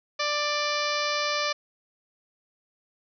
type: harmonic tone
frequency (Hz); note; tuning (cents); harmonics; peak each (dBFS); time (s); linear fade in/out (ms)
590; D5; +8; 1 / 2 / 3 / 4 / 5 / 6 / 7 / 8 / 9 / 10; -31 / -30 / -34 / -32 / -38 / -37 / -36 / -35 / -37 / -40; 0.19-1.53; 10
effects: none